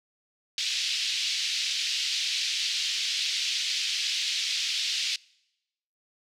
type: band-pass noise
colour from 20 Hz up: white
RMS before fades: -29 dBFS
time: 0.58-5.16 s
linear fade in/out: 2 ms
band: 2600 to 5000 Hz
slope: 24 dB/octave
effects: noise-tail reverb RT60 0.9 s tail -25 dB re dry